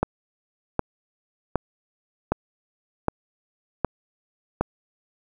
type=click train; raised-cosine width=1 ms; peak=-6 dBFS; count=7; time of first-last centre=0.03-4.61 s; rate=1.31 Hz; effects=8-bit